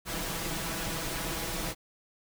pink noise with comb filter, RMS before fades -34 dBFS, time 0.05-1.75 s, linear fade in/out 50 ms, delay 6.1 ms, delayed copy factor +0.65, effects none

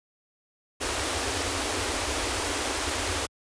pink band-stop noise, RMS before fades -28 dBFS, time 0.8-3.27 s, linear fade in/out 20 ms, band 100 to 250 Hz, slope 96 dB/octave, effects high-pass 60 Hz 12 dB/octave + resampled to 22050 Hz

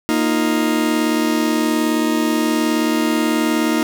40% pulse chord, Bb suspended fourth, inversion none, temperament just, 233.1 / 310.8 / 349.6 Hz, Bb3 / Eb4 / F4, 0 / -2 / +2 cents, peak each -19 / -17 / -23 dBFS, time 0.09-3.83 s, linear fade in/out 0 ms, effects none

